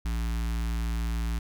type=tone with notch filter; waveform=square; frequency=56.8 Hz; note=A#1; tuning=44 cents flat; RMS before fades=-29 dBFS; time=0.05-1.39 s; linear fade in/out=5 ms; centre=520 Hz; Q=0.75; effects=none